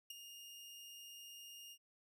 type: tone with ADSR envelope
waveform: sawtooth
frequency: 2835 Hz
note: F7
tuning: 25 cents sharp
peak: -40 dBFS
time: 0.1-1.78 s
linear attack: 5 ms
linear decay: 14 ms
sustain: -9 dB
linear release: 63 ms
effects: none